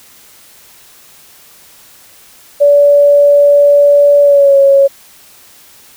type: tone with pitch glide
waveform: sine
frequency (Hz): 575 to 552.5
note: D5 to C#5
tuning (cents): -37 to -6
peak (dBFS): -3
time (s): 2.6-4.88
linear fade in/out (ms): 20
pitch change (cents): -69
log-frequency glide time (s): 4.22-4.57
effects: white hiss -41 dBFS RMS until 5.96 s